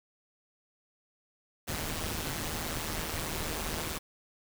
pink noise with amplitude modulation, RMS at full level -32 dBFS, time 1.67-3.99 s, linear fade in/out 20 ms, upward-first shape sine, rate 158 Hz, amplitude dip 70%, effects none

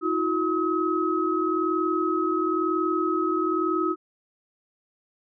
sine tone cluster, 320.8 / 361.8 / 1275 Hz, E4 / F#4 / D#6, -47 / -39 / +42 cents, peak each -26 dBFS, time 0.01-3.96 s, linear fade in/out 50 ms, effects none

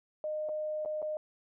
sine tone with dropouts, 613 Hz, D#5, 26 cents flat, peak -32 dBFS, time 0.24-1.17 s, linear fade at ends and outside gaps 1 ms, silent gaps 0.488-0.492 / 0.85-0.858 / 1.019-1.026 s, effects none

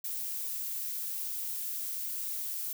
violet noise, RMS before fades -36 dBFS, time 0.04-2.73 s, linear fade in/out 5 ms, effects none

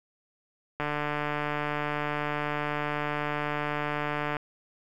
click train, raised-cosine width 0.5 ms, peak -15 dBFS, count 529, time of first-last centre 0.8-4.368 s, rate 148 Hz, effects 9-bit

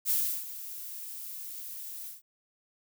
violet noise with ADSR envelope, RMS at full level -26 dBFS, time 0.05-2.22 s, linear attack 50 ms, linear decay 340 ms, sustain -15 dB, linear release 150 ms, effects none

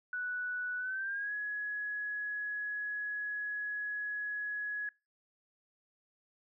sine tone with pitch glide, 1480 to 1680.5 Hz, F#6 to G#6, 0 to +20 cents, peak -34 dBFS, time 0.13-4.89 s, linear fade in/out 2 ms, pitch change +220 cents, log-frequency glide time 0.78-1.33 s, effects noise-tail reverb RT60 0.3 s tail -26 dB re dry

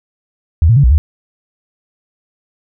sine tone with pitch steps, 80.3 / 116 / 140.8 / 61.1 / 76.2 Hz, E2 / A#2 / C#3 / B1 / D#2, -45 / -8 / +27 / -18 / -36 cents, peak -5 dBFS, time 0.62-0.98 s, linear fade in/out 0 ms, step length 72 ms, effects none

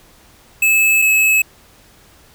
square tone pair in turn, 2603 / 2587 Hz, E7 / E7, -22 / -33 cents, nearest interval unison, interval 11 cents, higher first, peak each -11 dBFS, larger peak neither, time 0.62-1.02 / 1.02-1.42 s, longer neither, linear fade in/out 5 ms, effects pink hiss -48 dBFS RMS until 2.34 s

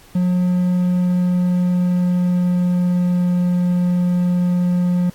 triangle tone with pitch glide, 180 to 177.93 Hz, F#3 to F3, -47 to +33 cents, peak -12 dBFS, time 0.15-5.1 s, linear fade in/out 5 ms, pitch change -20 cents, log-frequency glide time 0.32-3.42 s, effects pink hiss -47 dBFS RMS until 5.14 s + AAC 64 kbps

